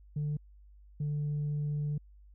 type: tone pair in turn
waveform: sine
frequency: 148.3 / 147.51 Hz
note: D3 / D3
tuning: +17 / +8 cents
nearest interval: unison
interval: 9 cents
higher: first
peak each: -28 dBFS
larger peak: neither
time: 0.16-0.37 / 1-1.98 s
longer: second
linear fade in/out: 5 ms
effects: tanh soft clip ceiling -28 dBFS + added 50 Hz sine -53 dBFS peak until 2.34 s